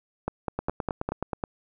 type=two click trains; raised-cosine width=1 ms; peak=-14 / -13 dBFS; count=9 / 5; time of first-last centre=0.59-1.438 / 0.28-1.09 s; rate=9.43 / 4.94 Hz; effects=none